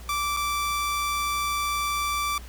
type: tone with dropouts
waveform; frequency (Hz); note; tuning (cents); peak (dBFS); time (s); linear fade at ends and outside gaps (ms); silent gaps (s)
sawtooth; 1167; D6; -11; -21; 0.09-2.38; 2; 0.366-0.37
effects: added 60 Hz sine -39 dBFS peak until 2.48 s + pink hiss -48 dBFS RMS until 2.48 s